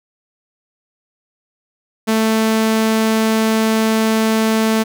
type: tone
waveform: sawtooth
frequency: 221 Hz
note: A3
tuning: 8 cents sharp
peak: -9 dBFS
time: 2.07-4.84 s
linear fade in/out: 20 ms
effects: none